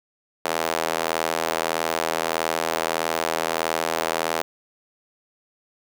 sawtooth tone with high-pass filter, 81.6 Hz, E2, 17 cents flat, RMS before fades -25 dBFS, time 0.45-4.42 s, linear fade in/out 0 ms, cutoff 590 Hz, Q 1.2, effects none

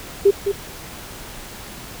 sine tone with echo, 398.7 Hz, G4, 29 cents sharp, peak -8 dBFS, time 0.25-0.31 s, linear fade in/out 10 ms, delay 210 ms, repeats 1, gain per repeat -8 dB, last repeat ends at 0.52 s, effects pink hiss -36 dBFS RMS until 2 s

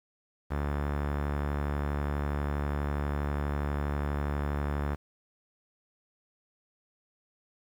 sawtooth tone with low-pass filter, 72.3 Hz, D2, 27 cents flat, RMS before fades -31 dBFS, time 0.5-4.96 s, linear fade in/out 20 ms, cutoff 1500 Hz, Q 1.5, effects 9-bit

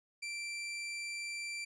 sawtooth tone, 2349 Hz, D7, in tune, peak -35 dBFS, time 0.22-1.65 s, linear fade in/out 10 ms, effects resampled to 22050 Hz

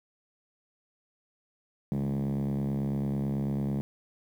5% pulse tone with band-pass filter, 69.1 Hz, C#2, 5 cents flat, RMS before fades -30 dBFS, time 1.92-3.81 s, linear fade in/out 0 ms, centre 170 Hz, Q 9.1, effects 10-bit

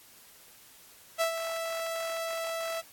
sawtooth tone with ADSR envelope, 659.3 Hz, E5, in tune, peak -20 dBFS, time 1.18-2.82 s, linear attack 31 ms, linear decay 100 ms, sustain -8 dB, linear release 26 ms, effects white hiss -55 dBFS RMS until 2.92 s + AAC 64 kbps

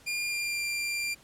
sawtooth tone with pitch glide, 2409 to 2379 Hz, D7 to D7, +43 to +22 cents, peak -26 dBFS, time 0.06-1.15 s, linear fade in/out 20 ms, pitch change -21 cents, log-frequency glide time 0.25-0.61 s, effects pink hiss -57 dBFS RMS until 1.23 s + low-pass 12000 Hz 12 dB/octave

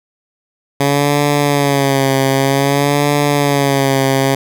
10% pulse tone with vibrato, 140 Hz, C#3, 18 cents sharp, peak -3 dBFS, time 0.8-4.35 s, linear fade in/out 5 ms, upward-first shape sine, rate 0.53 Hz, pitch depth 64 cents each way, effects none

